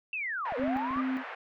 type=linear two-way sweep; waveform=sine; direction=down then up; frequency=2725 to 463.6 to 1222 Hz; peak=-31 dBFS; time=0.13-1.01 s; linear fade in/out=2 ms; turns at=0.57 s
type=band-pass noise; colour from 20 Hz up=white; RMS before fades=-41 dBFS; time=0.45-1.35 s; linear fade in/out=5 ms; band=560 to 2000 Hz; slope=24 dB/octave
type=clicks; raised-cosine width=3 ms; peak=-34 dBFS; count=7; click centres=0.523 / 0.597 / 0.637 / 0.679 / 0.762 / 0.909 / 0.961 s
type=tone with tremolo; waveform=sine; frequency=261.3 Hz; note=C4; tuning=2 cents flat; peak=-28 dBFS; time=0.57-1.24 s; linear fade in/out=50 ms; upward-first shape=square; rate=2.5 Hz; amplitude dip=50%
effects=none